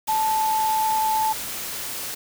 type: tone in noise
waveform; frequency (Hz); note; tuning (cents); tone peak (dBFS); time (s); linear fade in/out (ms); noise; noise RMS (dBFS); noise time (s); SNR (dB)
sine; 875; A5; -10; -19; 0.08-1.33; 10; white; -31; 0.07-2.15; +9
effects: none